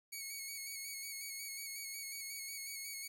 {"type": "tone with vibrato", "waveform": "10% pulse", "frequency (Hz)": 2217, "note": "C#7", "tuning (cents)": 0, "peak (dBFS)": -34, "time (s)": [0.12, 3.08], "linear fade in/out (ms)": 10, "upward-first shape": "square", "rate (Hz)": 5.5, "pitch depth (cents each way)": 28, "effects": ["12-bit"]}